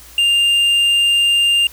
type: tone with tanh clipping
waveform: sine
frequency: 2800 Hz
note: F7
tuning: 4 cents sharp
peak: -12 dBFS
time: 0.18-1.67 s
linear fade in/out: 2 ms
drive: 6 dB
effects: added 60 Hz sine -44 dBFS peak until 1.72 s + white hiss -41 dBFS RMS until 1.72 s